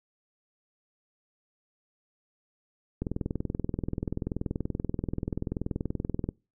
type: click train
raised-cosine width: 3 ms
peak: -17 dBFS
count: 69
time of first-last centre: 3.02-6.289 s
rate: 20.8 Hz
effects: noise-tail reverb RT60 0.3 s tail -25 dB re dry

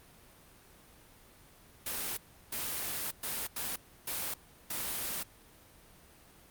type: noise bursts at uneven times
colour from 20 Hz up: white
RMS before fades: -36 dBFS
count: 6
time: 1.86-2.17 / 2.52-3.11 / 3.23-3.47 / 3.56-3.76 / 4.07-4.34 / 4.7-5.23 s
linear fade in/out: 5 ms
effects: pink hiss -58 dBFS RMS until 6.5 s + Opus 32 kbps

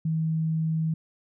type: tone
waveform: sine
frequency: 160 Hz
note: D#3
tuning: 49 cents sharp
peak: -23 dBFS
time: 0.05-0.94 s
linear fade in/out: 5 ms
effects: none

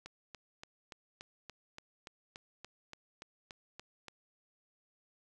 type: click train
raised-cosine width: 0.2 ms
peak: -29 dBFS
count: 15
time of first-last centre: 0.06-4.083 s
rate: 3.48 Hz
effects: none

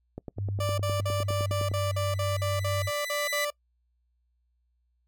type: click train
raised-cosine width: 2 ms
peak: -23 dBFS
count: 16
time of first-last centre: 0.18-1.715 s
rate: 9.77 Hz
type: tone with pitch glide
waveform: sine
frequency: 99.5 to 97.73 Hz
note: G2 to G2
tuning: +26 to -5 cents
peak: -28 dBFS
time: 0.36-2.91 s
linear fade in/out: 50 ms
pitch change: -31 cents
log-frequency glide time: 1.18-2.02 s
type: tone bursts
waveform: 30% pulse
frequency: 587.3 Hz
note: D5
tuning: in tune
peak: -26 dBFS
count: 13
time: 0.6-3.504 s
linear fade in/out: 5 ms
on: 180 ms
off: 47 ms
type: tone with exponential growth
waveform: sawtooth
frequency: 1991 Hz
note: B6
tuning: 14 cents sharp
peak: -24 dBFS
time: 0.92-3.45 s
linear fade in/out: 5 ms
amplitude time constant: 550 ms
effects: noise-tail reverb RT60 0.1 s tail -23 dB re dry + added 60 Hz sine -69 dBFS peak until 5.07 s

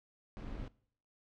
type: noise with amplitude modulation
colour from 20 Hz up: brown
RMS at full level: -40 dBFS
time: 0.37-0.68 s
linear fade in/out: 0 ms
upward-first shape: sine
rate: 245 Hz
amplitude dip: 65%
effects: noise-tail reverb RT60 0.6 s tail -22 dB re dry + low-pass 4000 Hz 12 dB/octave

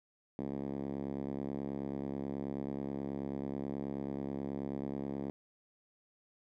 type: tone with band-pass filter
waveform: 5% pulse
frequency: 69.3 Hz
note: C#2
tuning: in tune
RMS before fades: -39 dBFS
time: 0.39-5.3 s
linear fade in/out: 0 ms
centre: 240 Hz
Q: 1.5
effects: none

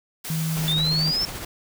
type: noise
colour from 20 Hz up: white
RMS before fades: -33 dBFS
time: 0.24-0.73 s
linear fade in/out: 10 ms
type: tone with pitch glide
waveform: sine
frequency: 160 to 156.98 Hz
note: D#3 to D#3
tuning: +49 to +16 cents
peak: -23 dBFS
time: 0.3-1.11 s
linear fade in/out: 2 ms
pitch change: -33 cents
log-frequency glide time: 0.55-0.67 s
type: noise with tremolo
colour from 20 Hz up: pink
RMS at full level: -32 dBFS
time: 0.56-1.45 s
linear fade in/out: 5 ms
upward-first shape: triangle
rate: 14 Hz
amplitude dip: 40%
type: exponential sweep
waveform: sine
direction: up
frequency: 3520 to 5410 Hz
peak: -21 dBFS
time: 0.68-1.25 s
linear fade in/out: 0 ms
effects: none

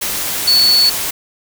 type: tone in noise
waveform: sine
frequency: 4435 Hz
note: C#8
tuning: in tune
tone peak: -8 dBFS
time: 0.47-0.9 s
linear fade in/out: 10 ms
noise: white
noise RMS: -20 dBFS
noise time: 0.01-1.11 s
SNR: +9 dB
effects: none

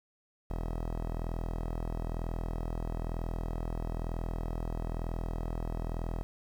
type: tone with low-pass filter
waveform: sawtooth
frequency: 41.06 Hz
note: E1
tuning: 6 cents flat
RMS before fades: -35 dBFS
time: 0.5-6.23 s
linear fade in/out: 0 ms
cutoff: 910 Hz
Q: 1.2
effects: 9-bit

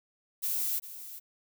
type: noise with echo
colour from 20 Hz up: violet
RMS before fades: -31 dBFS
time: 0.42-0.8 s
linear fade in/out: 20 ms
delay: 400 ms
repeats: 1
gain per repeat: -13 dB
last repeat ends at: 1.2 s
effects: none

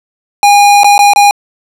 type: tone with dropouts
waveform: square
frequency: 815 Hz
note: G#5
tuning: 33 cents flat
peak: -3 dBFS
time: 0.43-1.31 s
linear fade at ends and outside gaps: 1 ms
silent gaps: 0.834-0.844 / 0.98-0.991 / 1.135-1.16 s
effects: low-pass 12000 Hz 12 dB/octave

